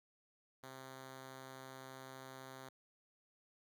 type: tone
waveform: 5% pulse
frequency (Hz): 131.9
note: C3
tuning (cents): +14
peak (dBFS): -39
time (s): 0.63-2.69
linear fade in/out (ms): 5
effects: none